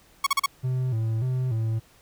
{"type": "tone bursts", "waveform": "sawtooth", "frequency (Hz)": 1108.7, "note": "C#6", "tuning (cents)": 0, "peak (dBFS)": -15, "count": 4, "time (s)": [0.24, 0.461], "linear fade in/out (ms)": 5, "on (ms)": 26, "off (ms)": 39}
{"type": "tone with vibrato", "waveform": "triangle", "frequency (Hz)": 119.8, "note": "A#2", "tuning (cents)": 48, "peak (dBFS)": -21, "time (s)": [0.63, 1.8], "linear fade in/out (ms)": 20, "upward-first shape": "square", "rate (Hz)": 1.7, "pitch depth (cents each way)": 120}
{"effects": ["pink hiss -57 dBFS RMS until 2.01 s"]}